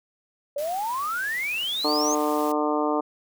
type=exponential sweep; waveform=sine; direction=up; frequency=557 to 6645 Hz; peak=-25 dBFS; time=0.56-2.15 s; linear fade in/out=5 ms
type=noise; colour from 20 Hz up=white; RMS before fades=-41 dBFS; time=0.58-2.52 s; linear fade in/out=2 ms
type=harmonic tone; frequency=150 Hz; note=D3; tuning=37 cents sharp; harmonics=2 / 3 / 4 / 5 / 6 / 7 / 8; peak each=-26 / -28 / -29 / -30 / -31 / -31 / -32 dBFS; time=1.84-3.01 s; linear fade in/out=10 ms
effects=none

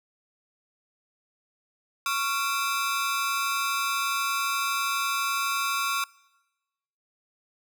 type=ring-modulated tone; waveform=sawtooth; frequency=1244.5 Hz; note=D#6; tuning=in tune; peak=-18 dBFS; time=2.06-6.04 s; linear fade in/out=2 ms; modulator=134 Hz; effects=noise-tail reverb RT60 1.0 s tail -23 dB re dry

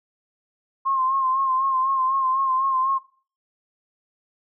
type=tone with vibrato; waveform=sine; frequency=1060 Hz; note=C6; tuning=22 cents sharp; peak=-19 dBFS; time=0.85-2.99 s; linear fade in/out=20 ms; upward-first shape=sine; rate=4 Hz; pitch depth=45 cents each way; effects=noise-tail reverb RT60 0.4 s tail -17 dB re dry

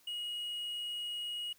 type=tone with quantisation; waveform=triangle; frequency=2893 Hz; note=F#7; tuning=40 cents flat; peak=-35 dBFS; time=0.07-1.53 s; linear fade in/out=5 ms; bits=10; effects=white hiss -66 dBFS RMS until 1.58 s

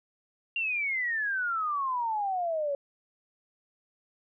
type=exponential sweep; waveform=sine; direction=down; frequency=2794 to 553 Hz; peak=-27 dBFS; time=0.56-2.75 s; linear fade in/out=2 ms; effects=none

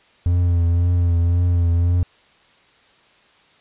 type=tone with vibrato; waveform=triangle; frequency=86.6 Hz; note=F2; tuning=14 cents flat; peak=-12 dBFS; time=0.26-2.03 s; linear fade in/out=0 ms; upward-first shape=triangle; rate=1.9 Hz; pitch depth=40 cents each way; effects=white hiss -54 dBFS RMS until 3.6 s + resampled to 8000 Hz

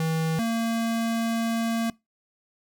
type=tone pair in turn; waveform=square; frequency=161.1 / 228.6 Hz; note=E3 / A#3; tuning=-39 / -34 cents; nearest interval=tritone; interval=605 cents; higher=second; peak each=-24 dBFS; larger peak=neither; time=0-0.39 / 0.39-1.9 s; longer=second; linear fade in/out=2 ms; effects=noise-tail reverb RT60 0.2 s tail -22 dB re dry

